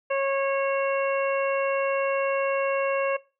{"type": "harmonic tone", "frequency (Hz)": 548, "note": "C#5", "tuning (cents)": -20, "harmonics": [1, 2, 3, 4, 5], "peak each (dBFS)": [-23, -31, -35, -36, -34], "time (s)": [0.1, 3.17], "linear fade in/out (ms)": 10, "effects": ["noise-tail reverb RT60 0.3 s tail -20 dB re dry"]}